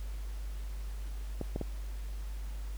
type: clicks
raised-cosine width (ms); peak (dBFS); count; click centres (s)
2; -21; 3; 1.413 / 1.561 / 1.613
effects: added 50 Hz sine -36 dBFS peak until 2.77 s + pink hiss -55 dBFS RMS until 2.77 s